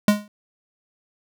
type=tone with exponential decay; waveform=square; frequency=207.7 Hz; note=G#3; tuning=in tune; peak=-10 dBFS; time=0.08-0.28 s; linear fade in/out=2 ms; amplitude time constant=42 ms; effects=none